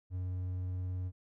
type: tone with vibrato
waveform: triangle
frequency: 91.4 Hz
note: F#2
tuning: 21 cents flat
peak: -32 dBFS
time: 0.1-1.12 s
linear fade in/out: 50 ms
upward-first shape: triangle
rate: 19 Hz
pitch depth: 13 cents each way
effects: none